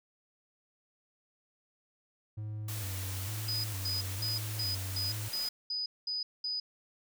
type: tone with vibrato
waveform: triangle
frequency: 100.9 Hz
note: G#2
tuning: 49 cents flat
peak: -34 dBFS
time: 2.37-5.29 s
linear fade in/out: 10 ms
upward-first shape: square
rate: 1.1 Hz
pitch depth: 100 cents each way
type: noise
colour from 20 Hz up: white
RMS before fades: -42 dBFS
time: 2.68-5.49 s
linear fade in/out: 5 ms
type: tone bursts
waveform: sine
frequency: 4978 Hz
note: D#8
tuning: in tune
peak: -32 dBFS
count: 9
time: 3.48-6.6 s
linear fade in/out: 5 ms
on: 160 ms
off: 210 ms
effects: none